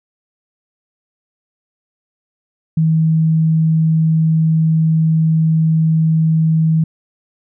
sine tone, 160 Hz, D#3, 49 cents sharp, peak -10 dBFS, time 2.77-6.84 s, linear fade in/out 5 ms, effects none

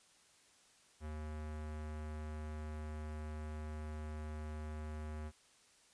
square tone with low-pass filter, 76.6 Hz, D#2, 27 cents flat, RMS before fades -44 dBFS, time 1-5.32 s, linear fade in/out 50 ms, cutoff 1900 Hz, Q 1, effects white hiss -67 dBFS RMS until 5.93 s + resampled to 22050 Hz

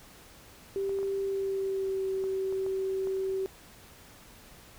sine tone with pitch glide, 392 to 382.8 Hz, G4 to G4, 0 to -41 cents, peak -28 dBFS, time 0.76-3.46 s, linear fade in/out 0 ms, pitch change -41 cents, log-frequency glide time 1.2-2.09 s
clicks, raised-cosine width 1 ms, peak -31 dBFS, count 7, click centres 0.894 / 0.988 / 1.03 / 2.24 / 2.525 / 2.664 / 3.072 s
effects pink hiss -53 dBFS RMS until 4.78 s

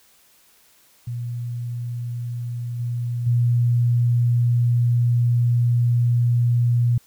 sine tone with level steps, 120 Hz, B2, 49 cents flat, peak -25 / -22 / -15 dBFS, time 1.07-6.98 s, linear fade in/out 5 ms, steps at 2.79 / 3.26 s, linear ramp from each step 10 ms, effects white hiss -56 dBFS RMS until 7.06 s

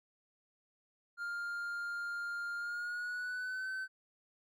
triangle tone with pitch glide, 1403 to 1530 Hz, F6 to G6, +8 to -42 cents, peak -35 dBFS, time 1.17-3.88 s, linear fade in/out 50 ms, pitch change +150 cents, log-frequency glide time 2.57-3.68 s, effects none

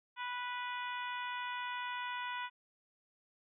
harmonic tone, 492.2 Hz, B4, 6 cents flat, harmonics 2 / 3 / 4 / 5 / 6 / 7, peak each -40 / -44 / -46 / -48 / -50 / -51 dBFS, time 0.16-2.5 s, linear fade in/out 50 ms, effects none

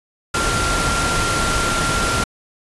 sine tone in noise, 1382 Hz, F6, 19 cents flat, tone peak -21 dBFS, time 0.34-2.24 s, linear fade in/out 5 ms, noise pink, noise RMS -20 dBFS, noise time 0.34-2.24 s, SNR -4 dB, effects resampled to 24000 Hz

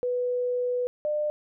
sine tone pair in turn, 493.9 / 599.9 Hz, B4 / D5, 0 / +37 cents, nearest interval minor third, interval 337 cents, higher second, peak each -24 dBFS, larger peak neither, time 0.03-0.87 / 1.05-1.3 s, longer first, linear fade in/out 0 ms, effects none

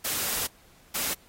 white noise bursts at uneven times, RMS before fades -29 dBFS, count 2, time 0.04-0.47 / 0.94-1.14 s, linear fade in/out 10 ms, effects pink hiss -58 dBFS RMS until 1.28 s + AAC 48 kbps

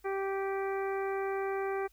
harmonic tone, 390 Hz, G4, 9 cents flat, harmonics 1 / 2 / 3 / 4 / 5 / 6, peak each -32 / -38 / -42 / -44 / -46 / -48 dBFS, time 0.04-1.88 s, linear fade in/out 20 ms, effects added 50 Hz sine -63 dBFS peak until 1.92 s + white hiss -69 dBFS RMS until 1.92 s

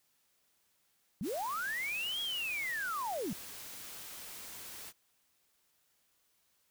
sine linear two-way sweep, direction up then down, 155.56 to 3336 to 155.56 Hz, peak -34 dBFS, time 1.21-3.33 s, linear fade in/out 0 ms, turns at 2.21 s
white noise, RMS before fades -47 dBFS, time 1.22-4.93 s, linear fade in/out 50 ms
effects white hiss -74 dBFS RMS until 6.7 s

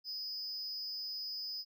triangle tone with amplitude modulation, 5020 Hz, D#8, 15 cents sharp, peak -34 dBFS, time 0.04-1.65 s, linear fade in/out 50 ms, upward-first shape sine, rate 282 Hz, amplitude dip 75%, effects none

